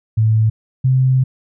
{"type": "tone pair in turn", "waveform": "sine", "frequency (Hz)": [110, 130.21], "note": ["A2", "C3"], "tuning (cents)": [0, -8], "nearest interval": "minor third", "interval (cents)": 292, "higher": "second", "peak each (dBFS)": -10, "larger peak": "neither", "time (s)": [[0.17, 0.5], [0.84, 1.24]], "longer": "second", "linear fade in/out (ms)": 10, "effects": []}